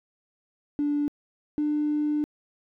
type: tone pair in turn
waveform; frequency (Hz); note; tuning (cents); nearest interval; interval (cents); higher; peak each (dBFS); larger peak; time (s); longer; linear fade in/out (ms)
triangle; 291.6 / 298.4; D4 / D4; -12 / +28; unison; 40; second; -19; neither; 0.79-1.08 / 1.58-2.24; second; 0
effects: tanh soft clip ceiling -20 dBFS